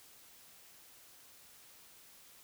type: silence
effects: white hiss -59 dBFS RMS until 2.43 s